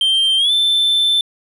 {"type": "tone with pitch glide", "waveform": "sine", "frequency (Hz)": [3152, 3538], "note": ["G7", "A7"], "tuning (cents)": [9, 9], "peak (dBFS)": -9, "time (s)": [0.01, 1.21], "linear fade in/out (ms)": 2, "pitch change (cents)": 200, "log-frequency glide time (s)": [0.38, 0.52], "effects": ["tanh soft clip ceiling -11 dBFS"]}